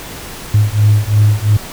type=beating tone pair; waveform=sine; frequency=103.83 / 106.73 Hz; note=G#2 / G#2; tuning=0 / +48 cents; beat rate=2.9 Hz; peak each=-10 dBFS; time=0.54-1.57 s; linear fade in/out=5 ms; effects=tanh soft clip ceiling -2 dBFS + pink hiss -29 dBFS RMS until 1.72 s